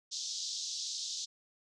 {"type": "band-pass noise", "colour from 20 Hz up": "white", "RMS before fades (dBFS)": -39, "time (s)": [0.11, 1.26], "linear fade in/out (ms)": 20, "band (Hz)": [3600, 6600], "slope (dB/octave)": 48, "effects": []}